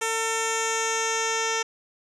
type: tone with low-pass filter sweep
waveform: 10% pulse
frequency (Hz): 450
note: A4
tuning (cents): +39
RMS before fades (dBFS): -26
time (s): 0.01-1.63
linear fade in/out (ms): 10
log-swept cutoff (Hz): 9000 to 5700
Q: 3.1
effects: none